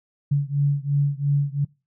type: beating tone pair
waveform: sine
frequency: 141.3 / 144.2 Hz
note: C#3 / D3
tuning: +34 / -31 cents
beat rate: 2.9 Hz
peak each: -21 / -22 dBFS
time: 0.31-1.65 s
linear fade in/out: 10 ms
effects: noise-tail reverb RT60 0.3 s tail -25 dB re dry